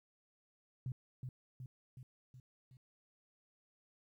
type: tone with echo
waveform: sine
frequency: 127.4 Hz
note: C3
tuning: 46 cents flat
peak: -37 dBFS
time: 0.86-0.92 s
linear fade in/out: 2 ms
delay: 370 ms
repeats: 5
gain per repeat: -4 dB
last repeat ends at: 2.77 s
effects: 13-bit